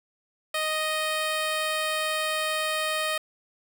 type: tone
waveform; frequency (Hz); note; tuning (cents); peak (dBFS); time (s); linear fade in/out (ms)
10% pulse; 622.3; D#5; 0; -17; 0.54-3.18; 5
effects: 8-bit